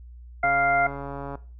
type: harmonic tone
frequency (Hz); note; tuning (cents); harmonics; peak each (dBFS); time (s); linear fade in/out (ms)
698; F5; -1; 1 / 2 / 3; -21 / -24 / -26; 0.43-0.87; 5
type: click train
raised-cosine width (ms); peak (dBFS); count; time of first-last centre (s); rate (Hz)
1; -21; 129; 0.44-1.354; 140
effects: noise-tail reverb RT60 0.4 s tail -17 dB re dry + added 60 Hz sine -41 dBFS peak until 1.59 s